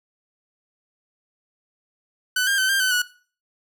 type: tone with pitch steps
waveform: sawtooth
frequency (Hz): 1501 / 1603 / 1530 / 1590 / 1518 / 1468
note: F#6 / G6 / G6 / G6 / F#6 / F#6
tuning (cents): +24 / +38 / -42 / +24 / +44 / -14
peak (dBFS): -15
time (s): 2.36-3.02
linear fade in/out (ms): 5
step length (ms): 110
effects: noise-tail reverb RT60 0.4 s tail -17 dB re dry